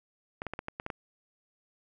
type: clicks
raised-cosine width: 0.5 ms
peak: -20 dBFS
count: 8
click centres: 0.419 / 0.467 / 0.536 / 0.591 / 0.684 / 0.799 / 0.864 / 0.902 s
effects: none